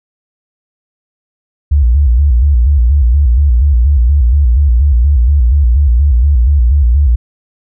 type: tone with vibrato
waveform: sine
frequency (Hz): 65.41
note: C2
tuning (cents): 0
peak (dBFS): -5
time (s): 1.71-7.16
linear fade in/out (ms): 10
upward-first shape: square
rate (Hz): 4.2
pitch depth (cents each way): 170
effects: none